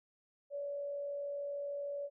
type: tone with frequency modulation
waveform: sine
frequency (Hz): 570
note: C#5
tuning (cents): +48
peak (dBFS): -37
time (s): 0.5-2.1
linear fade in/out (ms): 50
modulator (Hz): 46.8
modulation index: 0.22
effects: none